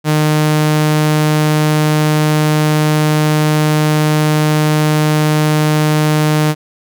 sawtooth tone, 152.8 Hz, D#3, 31 cents flat, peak -6 dBFS, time 0.04-6.55 s, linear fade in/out 50 ms, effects none

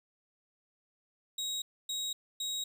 30% pulse tone bursts, 3800 Hz, A#7, 33 cents sharp, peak -31 dBFS, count 3, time 1.38-2.64 s, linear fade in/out 5 ms, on 240 ms, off 270 ms, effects none

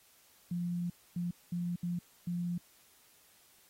sine tone bursts at uneven times, 174.61 Hz, F3, in tune, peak -32 dBFS, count 5, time 0.51-0.9 / 1.16-1.31 / 1.52-1.76 / 1.83-1.99 / 2.27-2.58 s, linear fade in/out 5 ms, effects white hiss -64 dBFS RMS until 3.69 s + AAC 48 kbps

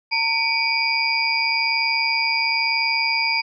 sine tone cluster, 911 / 2295 / 2436 / 4838 Hz, A#5 / D7 / D#7 / D#8, -40 / -40 / -37 / -49 cents, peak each -26 / -22 / -25 / -23 dBFS, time 0.11-3.42 s, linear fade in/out 20 ms, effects none

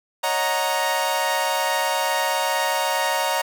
sawtooth chord, D# minor seventh, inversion third, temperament equal with one note detuned, 554.4 / 622.3 / 734 / 932.3 Hz, C#5 / D#5 / F#5 / A#5, 0 / 0 / -14 / 0 cents, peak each -24 / -24 / -24 / -19 dBFS, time 0.23-3.42 s, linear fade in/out 10 ms, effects none

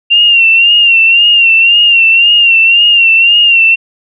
sine tone with vibrato, 2762 Hz, F7, 20 cents flat, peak -3 dBFS, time 0.1-3.76 s, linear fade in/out 20 ms, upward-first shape sine, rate 1.9 Hz, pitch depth 60 cents each way, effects none

